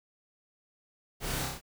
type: noise with echo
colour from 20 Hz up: pink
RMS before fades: -36 dBFS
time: 1.2-1.49 s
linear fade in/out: 50 ms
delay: 31 ms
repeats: 4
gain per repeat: -2 dB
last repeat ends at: 1.614 s
effects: none